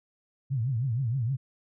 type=tone with vibrato; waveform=sine; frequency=123.47 Hz; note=B2; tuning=in tune; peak=-25 dBFS; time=0.5-1.37 s; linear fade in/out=20 ms; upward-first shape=triangle; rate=6.4 Hz; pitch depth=250 cents each way; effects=none